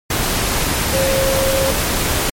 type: tone in noise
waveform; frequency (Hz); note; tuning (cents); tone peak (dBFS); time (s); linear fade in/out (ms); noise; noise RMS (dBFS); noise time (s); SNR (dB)
sine; 537; C5; +45; -16; 0.93-1.71; 5; pink; -18; 0.1-2.3; -1
effects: MP3 64 kbps